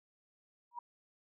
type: tone with exponential growth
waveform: sine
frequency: 958 Hz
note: A#5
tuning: 47 cents sharp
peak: -36 dBFS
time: 0.71-0.79 s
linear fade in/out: 5 ms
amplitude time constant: 17 ms
effects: none